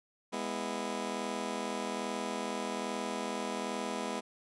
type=chord; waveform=15% pulse; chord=E major; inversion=first; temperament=just; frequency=206 / 247.2 / 329.6 Hz; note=G#3 / B3 / E4; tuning=-14 / +2 / 0 cents; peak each=-32 / -32 / -35 dBFS; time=0.32-4.21 s; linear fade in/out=20 ms; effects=resampled to 24000 Hz